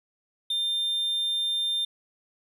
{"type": "tone", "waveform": "triangle", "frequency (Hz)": 3600, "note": "A7", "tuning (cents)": 39, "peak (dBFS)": -23, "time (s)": [0.5, 1.85], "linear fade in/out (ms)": 5, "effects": []}